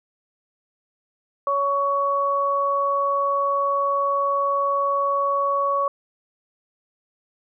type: tone pair together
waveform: sine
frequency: 560 / 1120 Hz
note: C#5 / C#6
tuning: +18 / +18 cents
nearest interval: octave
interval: 1200 cents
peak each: -24 / -20 dBFS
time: 1.47-5.88 s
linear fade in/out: 2 ms
effects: none